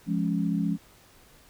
sine chord, Db major, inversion first, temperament just, 173.24 / 207.9 / 277.2 Hz, F3 / Ab3 / Db4, -14 / +2 / 0 cents, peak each -27 / -28 / -30 dBFS, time 0.06-0.78 s, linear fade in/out 50 ms, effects pink hiss -56 dBFS RMS until 1.49 s

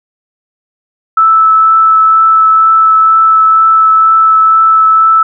sine tone with vibrato, 1312 Hz, E6, 9 cents flat, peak -3 dBFS, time 1.17-5.23 s, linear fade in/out 5 ms, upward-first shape triangle, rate 2.1 Hz, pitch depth 9 cents each way, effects none

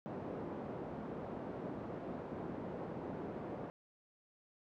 pink band-pass noise, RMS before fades -44 dBFS, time 0.06-3.7 s, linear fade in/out 0 ms, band 180 to 670 Hz, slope 12 dB/octave, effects none

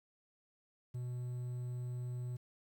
triangle tone with quantisation, 123.47 Hz, B2, in tune, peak -36 dBFS, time 0.94-2.37 s, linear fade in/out 10 ms, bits 11, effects none

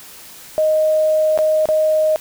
sine tone with dropouts, 622.3 Hz, D#5, in tune, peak -12 dBFS, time 0.58-2.16 s, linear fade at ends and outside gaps 0 ms, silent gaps 1.376-1.388 / 1.656-1.688 s, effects white hiss -39 dBFS RMS until 2.2 s

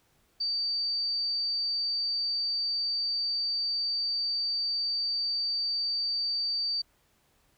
sine tone, 4621 Hz, D8, 29 cents flat, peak -27 dBFS, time 0.4-6.82 s, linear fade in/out 10 ms, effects pink hiss -68 dBFS RMS until 7.57 s

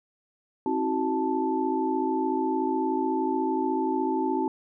sine tone cluster, 265.7 / 322.3 / 375.9 / 878 Hz, C4 / E4 / F#4 / A5, +27 / -39 / +27 / -4 cents, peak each -29 dBFS, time 0.66-4.48 s, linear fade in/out 2 ms, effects none

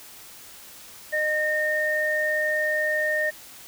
sine tone pair together, 612.6 / 1834 Hz, D#5 / A#6, -27 / -29 cents, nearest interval octave + perfect fifth, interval 1898 cents, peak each -26 / -23 dBFS, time 1.12-3.31 s, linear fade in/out 20 ms, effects white hiss -45 dBFS RMS until 3.67 s

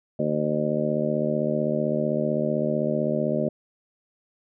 harmonic tone, 75.7 Hz, D#2, 47 cents flat, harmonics 2 / 3 / 4 / 5 / 6 / 7 / 8, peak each -30 / -27 / -33 / -30 / -37 / -30 / -27 dBFS, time 0.19-3.49 s, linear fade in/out 5 ms, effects none

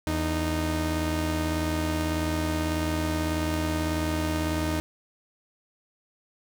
sawtooth tone pair together, 81.7 / 308.5 Hz, E2 / D#4, -15 / -15 cents, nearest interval octave + major seventh, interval 2300 cents, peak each -24 dBFS, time 0.07-4.8 s, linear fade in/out 0 ms, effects none

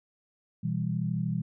sine chord, E minor, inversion second, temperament just, 123.61 / 164.81 / 197.78 Hz, B2 / E3 / G3, +2 / 0 / +16 cents, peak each -32 / -30 / -33 dBFS, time 0.63-1.42 s, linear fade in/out 10 ms, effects none

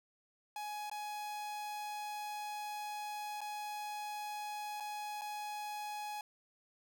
45% pulse tone with dropouts, 838 Hz, G#5, 15 cents sharp, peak -40 dBFS, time 0.56-6.21 s, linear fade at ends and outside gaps 2 ms, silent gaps 0.898-0.914 / 3.407-3.414 / 4.801-4.805 / 5.212-5.217 s, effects none

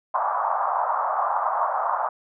white band-pass noise, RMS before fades -24 dBFS, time 0.14-2.09 s, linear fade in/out 5 ms, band 660 to 1200 Hz, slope 48 dB/octave, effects none

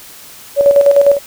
sine tone with tremolo, 565 Hz, C#5, 33 cents sharp, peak -3 dBFS, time 0.56-1.19 s, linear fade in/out 50 ms, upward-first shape square, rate 9.9 Hz, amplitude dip 55%, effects white hiss -36 dBFS RMS until 1.26 s

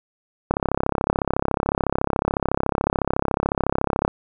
click train, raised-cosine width 1 ms, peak -5 dBFS, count 122, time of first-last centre 0.51-4.079 s, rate 33.9 Hz, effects none

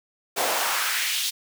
pink noise with high-pass filter sweep, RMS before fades -25 dBFS, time 0.36-1.31 s, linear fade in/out 20 ms, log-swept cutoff 450 to 4000 Hz, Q 1.7, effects none

